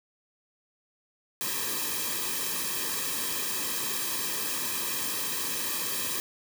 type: noise with comb filter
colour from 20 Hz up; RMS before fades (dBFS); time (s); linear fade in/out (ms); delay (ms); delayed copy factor
white; -31; 1.41-6.2; 0; 1.4; -0.95
effects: none